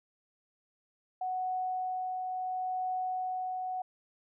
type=tone with tremolo; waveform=sine; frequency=741 Hz; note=F#5; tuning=2 cents sharp; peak=-30 dBFS; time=1.21-3.82 s; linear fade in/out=5 ms; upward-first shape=triangle; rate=0.73 Hz; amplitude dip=30%; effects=none